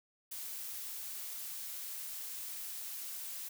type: noise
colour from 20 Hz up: blue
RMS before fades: -43 dBFS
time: 0.31-3.49 s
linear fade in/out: 10 ms
effects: none